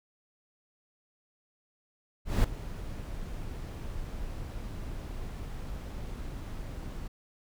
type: noise with ADSR envelope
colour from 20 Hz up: brown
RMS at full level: -21 dBFS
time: 2.25-7.08 s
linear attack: 190 ms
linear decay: 5 ms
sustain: -17 dB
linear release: 9 ms
effects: none